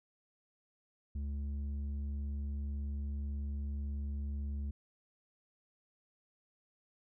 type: tone with low-pass filter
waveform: square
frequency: 70.9 Hz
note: C#2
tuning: 40 cents sharp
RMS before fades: -38 dBFS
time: 1.15-4.71 s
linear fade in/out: 5 ms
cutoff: 150 Hz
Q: 3.1
effects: none